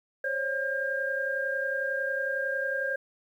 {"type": "tone cluster", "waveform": "sine", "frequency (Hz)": [532, 563, 1605], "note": ["C5", "C#5", "G6"], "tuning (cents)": [29, 27, 40], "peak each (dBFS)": [-33, -35, -29], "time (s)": [0.24, 2.96], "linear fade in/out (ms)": 5, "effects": ["10-bit"]}